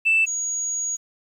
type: tone pair in turn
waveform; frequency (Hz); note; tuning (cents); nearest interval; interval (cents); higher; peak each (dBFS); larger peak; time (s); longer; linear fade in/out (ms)
sine; 2649 / 6710; E7 / G#8; +8 / +17; octave + major third; 1609; second; -14 / -23; first; 0.05-0.26 / 0.26-0.97; second; 20
effects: tanh soft clip ceiling -11 dBFS + 9-bit